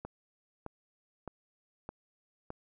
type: click train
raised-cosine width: 1 ms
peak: -26 dBFS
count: 5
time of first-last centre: 0.05-2.504 s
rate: 1.63 Hz
effects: none